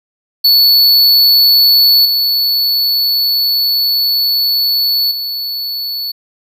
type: tone with level steps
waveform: square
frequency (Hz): 4435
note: C#8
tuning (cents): 0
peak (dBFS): -6 / -11 / -18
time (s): 0.44-6.12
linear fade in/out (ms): 10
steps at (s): 2.05 / 5.11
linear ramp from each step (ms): 5
effects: none